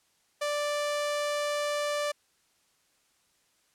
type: tone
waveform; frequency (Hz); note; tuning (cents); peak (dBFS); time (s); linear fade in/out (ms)
sawtooth; 587.3; D5; 0; -24; 0.41-2.12; 10
effects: white hiss -69 dBFS RMS until 3.74 s + low-pass 10000 Hz 12 dB/octave